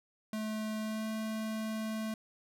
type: tone with pitch glide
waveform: square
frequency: 216.4 to 219 Hz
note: A3 to A3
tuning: -29 to -8 cents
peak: -35 dBFS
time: 0.33-2.14 s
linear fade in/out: 2 ms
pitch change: +21 cents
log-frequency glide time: 0.8-1.08 s
effects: none